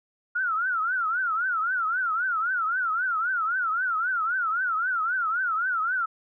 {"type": "tone with vibrato", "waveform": "sine", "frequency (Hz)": 1396.9, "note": "F6", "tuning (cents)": 0, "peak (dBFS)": -23, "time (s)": [0.35, 6.06], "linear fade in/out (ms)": 10, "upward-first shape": "triangle", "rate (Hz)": 3.8, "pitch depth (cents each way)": 200, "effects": []}